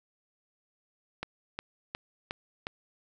click train, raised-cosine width 0.3 ms, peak -18 dBFS, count 5, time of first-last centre 1.23-2.669 s, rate 2.78 Hz, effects none

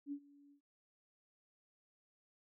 sine tone with ADSR envelope, 285 Hz, C#4, 48 cents sharp, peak -38 dBFS, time 0.06-0.61 s, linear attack 60 ms, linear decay 72 ms, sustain -23 dB, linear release 94 ms, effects none

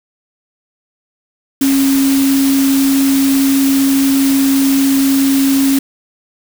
sine tone in noise, 272.4 Hz, C#4, 30 cents flat, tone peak -9 dBFS, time 1.61-5.79 s, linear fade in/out 5 ms, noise white, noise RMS -21 dBFS, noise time 1.61-5.79 s, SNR +9 dB, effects none

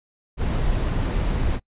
brown noise, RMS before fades -22 dBFS, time 0.37-1.6 s, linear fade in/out 50 ms, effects noise-tail reverb RT60 0.1 s tail -23 dB re dry + resampled to 8000 Hz

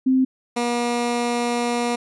sine / 15% pulse tone pair in turn, 260.7 / 239.6 Hz, C4 / A#3, -6 / +48 cents, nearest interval minor second, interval 146 cents, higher first, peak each -14 dBFS, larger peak neither, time 0.06-0.25 / 0.56-1.96 s, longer second, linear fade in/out 10 ms, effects resampled to 24000 Hz

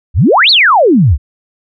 sine exponential two-way sweep, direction up then down, 59.5 to 4575 to 59.5 Hz, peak -4 dBFS, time 0.14-1.18 s, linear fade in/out 50 ms, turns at 0.5 s, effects none

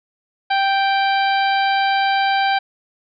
harmonic tone, 784 Hz, G5, in tune, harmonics 1 / 2 / 3 / 4 / 5 / 6, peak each -16 / -22 / -26 / -28 / -30 / -32 dBFS, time 0.5-2.59 s, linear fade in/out 10 ms, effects none

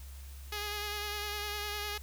5% pulse tone with vibrato, 415.3 Hz, G#4, in tune, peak -24 dBFS, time 0.52-1.98 s, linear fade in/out 5 ms, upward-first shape sine, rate 9.9 Hz, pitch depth 23 cents each way, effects added 68 Hz sine -44 dBFS peak until 2.02 s + white hiss -56 dBFS RMS until 2.02 s

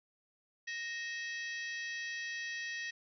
harmonic tone with a mistuned harmonic, 649 Hz, E5, 27 cents flat, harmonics 3 / 4 / 5 / 6 / 7 / 8 / 9, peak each -39 / -46 / -51 / -53 / -54 / -53 / -52 dBFS, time 0.67-2.91 s, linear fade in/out 10 ms, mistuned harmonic 3, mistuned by -76 cents, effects none

